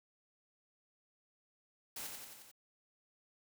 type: noise with echo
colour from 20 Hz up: white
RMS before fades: -44 dBFS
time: 1.96-2.07 s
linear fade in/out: 5 ms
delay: 89 ms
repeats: 5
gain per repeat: -3 dB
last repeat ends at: 2.515 s
effects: none